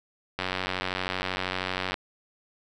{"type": "click train", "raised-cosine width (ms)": 0.3, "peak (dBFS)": -12, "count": 145, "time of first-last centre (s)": [0.39, 1.942], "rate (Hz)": 92.8, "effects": []}